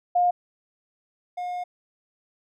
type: tone pair in turn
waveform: sine / triangle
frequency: 711 / 716.4 Hz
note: F5 / F5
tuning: +31 / +44 cents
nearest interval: unison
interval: 13 cents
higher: second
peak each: -17 / -26 dBFS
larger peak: first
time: 0.15-0.31 / 1.37-1.64 s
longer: second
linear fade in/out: 10 ms
effects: none